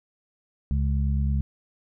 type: harmonic tone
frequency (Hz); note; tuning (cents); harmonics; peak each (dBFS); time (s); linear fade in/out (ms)
69.3; C#2; 0; 1 / 2 / 3; -22 / -28 / -32; 0.71-1.41; 0
effects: none